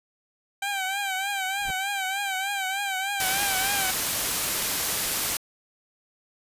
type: tone with vibrato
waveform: 15% pulse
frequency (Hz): 780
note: G5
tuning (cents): -9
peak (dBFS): -20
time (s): 0.62-3.91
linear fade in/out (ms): 5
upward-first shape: triangle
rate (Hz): 3.3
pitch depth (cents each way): 84
type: noise with exponential growth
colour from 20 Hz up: brown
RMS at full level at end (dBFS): -31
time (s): 1.56-1.71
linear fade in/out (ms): 5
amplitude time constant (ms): 31
type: noise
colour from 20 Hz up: white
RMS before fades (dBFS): -26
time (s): 3.2-5.37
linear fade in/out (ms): 2
effects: resampled to 32000 Hz